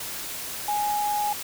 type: tone in noise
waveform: sine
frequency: 830.6 Hz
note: G#5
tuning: in tune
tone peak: -23 dBFS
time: 0.68-1.33 s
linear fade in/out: 5 ms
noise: white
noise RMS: -34 dBFS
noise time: 0-1.43 s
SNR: +8 dB
effects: none